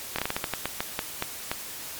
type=slowing click train; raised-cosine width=0.3 ms; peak=-10 dBFS; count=13; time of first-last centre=0.16-1.515 s; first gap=25 ms; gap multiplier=1.25; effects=white hiss -38 dBFS RMS until 1.99 s + MP3 96 kbps